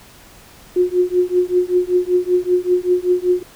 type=tone with tremolo; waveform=sine; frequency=360 Hz; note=F#4; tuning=47 cents flat; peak=-9 dBFS; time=0.76-3.43 s; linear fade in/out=5 ms; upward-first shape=triangle; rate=5.2 Hz; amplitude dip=100%; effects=pink hiss -44 dBFS RMS until 3.55 s